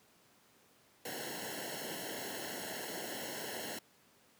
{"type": "noise with comb filter", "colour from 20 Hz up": "pink", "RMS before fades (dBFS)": -42, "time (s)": [1.05, 3.79], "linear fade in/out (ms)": 5, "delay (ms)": 0.83, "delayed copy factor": -1, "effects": ["pink hiss -66 dBFS RMS until 4.39 s", "high-pass 150 Hz 12 dB/octave"]}